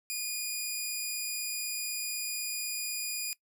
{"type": "tone", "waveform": "10% pulse", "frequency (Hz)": 2448, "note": "D#7", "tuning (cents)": -29, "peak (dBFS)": -24, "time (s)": [0.1, 3.33], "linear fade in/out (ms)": 0, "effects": ["noise-tail reverb RT60 0.1 s tail -20 dB re dry"]}